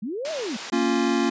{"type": "linear two-way sweep", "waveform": "sine", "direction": "up then down", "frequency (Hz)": [185, 659.3, 193.6], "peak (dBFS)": -27, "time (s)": [0.02, 0.57], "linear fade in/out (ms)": 10, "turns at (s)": 0.31}
{"type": "band-pass noise", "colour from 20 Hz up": "white", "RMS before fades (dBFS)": -36, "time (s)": [0.25, 0.7], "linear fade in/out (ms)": 0, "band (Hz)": [300, 5500], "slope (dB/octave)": 12}
{"type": "chord", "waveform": "square", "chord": "Bb minor", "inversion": "none", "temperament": "equal with one note detuned", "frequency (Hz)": [231.7, 277.2, 349.2], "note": ["Bb3", "Db4", "F4"], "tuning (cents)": [-10, 0, 0], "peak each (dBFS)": -25, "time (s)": [0.72, 1.3], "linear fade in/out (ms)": 10}
{"effects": ["resampled to 16000 Hz"]}